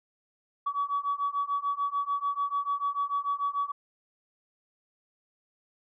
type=beating tone pair; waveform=sine; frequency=1133 / 1139.8 Hz; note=C#6 / C#6; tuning=+37 / +48 cents; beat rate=6.8 Hz; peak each=-30 / -29 dBFS; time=0.66-3.72 s; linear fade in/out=10 ms; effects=tanh soft clip ceiling -20 dBFS